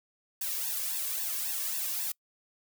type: noise with flanger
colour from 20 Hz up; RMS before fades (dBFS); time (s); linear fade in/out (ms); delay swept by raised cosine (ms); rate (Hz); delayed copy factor
blue; -33; 0.41-2.12; 5; 1.1 to 1.83; 3.7; +1
effects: noise-tail reverb RT60 0.1 s tail -26 dB re dry